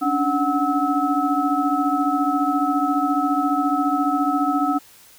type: tone cluster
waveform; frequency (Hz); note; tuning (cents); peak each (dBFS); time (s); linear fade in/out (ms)
sine; 279.2 / 293.7 / 739 / 1297; C#4 / D4 / F#5 / E6; +13 / 0 / -2 / -28; -23; 0.01-4.79; 20
effects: white hiss -49 dBFS RMS until 5.18 s